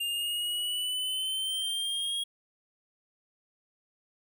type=exponential sweep; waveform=square; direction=up; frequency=2800 to 3288 Hz; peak=-30 dBFS; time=0-2.24 s; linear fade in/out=10 ms; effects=none